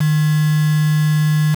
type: tone with quantisation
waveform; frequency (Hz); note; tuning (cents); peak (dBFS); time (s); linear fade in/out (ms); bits
sine; 152.9; D#3; -30; -12; 0-1.55; 10; 4
effects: none